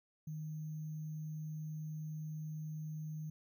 sine tone with sample-and-hold, 154.9 Hz, D#3, 7 cents flat, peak -40 dBFS, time 0.27-3.3 s, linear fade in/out 5 ms, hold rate 6300 Hz, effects none

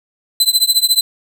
sawtooth tone with tremolo, 4038 Hz, B7, 38 cents sharp, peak -4 dBFS, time 0.4-1.01 s, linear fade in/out 2 ms, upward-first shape triangle, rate 14 Hz, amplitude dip 100%, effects none

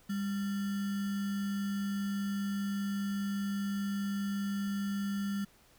sine tone with sample-and-hold, 200 Hz, G3, 35 cents sharp, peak -31 dBFS, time 0.09-5.45 s, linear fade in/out 10 ms, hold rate 1575 Hz, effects pink hiss -63 dBFS RMS until 5.78 s

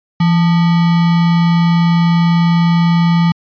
sine tone with sample-and-hold, 169.1 Hz, E3, 44 cents sharp, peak -8 dBFS, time 0.2-3.32 s, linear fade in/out 5 ms, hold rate 1050 Hz, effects resampled to 11025 Hz

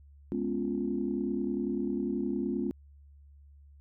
sine chord, C# dominant seventh, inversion second, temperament equal, 207.7 / 246.9 / 277.2 / 349.2 Hz, G#3 / B3 / C#4 / E#4, 0 / 0 / 0 / 0 cents, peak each -34 dBFS, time 0.32-2.71 s, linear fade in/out 0 ms, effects tanh soft clip ceiling -18 dBFS + added 71 Hz sine -52 dBFS peak until 3.8 s

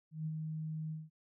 sine tone with ADSR envelope, 156.9 Hz, D#3, 15 cents sharp, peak -34 dBFS, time 0.11-1.1 s, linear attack 150 ms, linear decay 48 ms, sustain -3 dB, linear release 190 ms, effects none

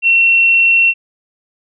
sine tone, 2718 Hz, F7, 48 cents flat, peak -7 dBFS, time 0.02-0.94 s, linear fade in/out 50 ms, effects none

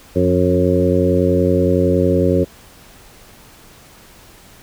harmonic tone with a mistuned harmonic, 90.8 Hz, F#2, 32 cents flat, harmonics 1 / 2 / 3 / 4 / 5 / 6, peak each -19 / -19 / -19 / -19 / -19 / -19 dBFS, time 0.15-2.45 s, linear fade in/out 20 ms, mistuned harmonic 2, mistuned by -36 cents, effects pink hiss -44 dBFS RMS until 4.62 s

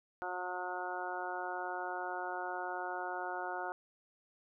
harmonic tone, 180.9 Hz, F#3, 39 cents flat, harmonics 2 / 3 / 4 / 5 / 6 / 7 / 8, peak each -45 / -47 / -41 / -43 / -51 / -47 / -43 dBFS, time 0.22-3.72 s, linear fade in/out 0 ms, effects none

